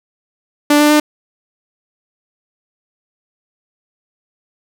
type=tone with pitch steps; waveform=sawtooth; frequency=293.7 / 297.1 / 300.6 Hz; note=D4 / D4 / D4; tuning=0 / +20 / +40 cents; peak=-4 dBFS; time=0.7-1 s; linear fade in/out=5 ms; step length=100 ms; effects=none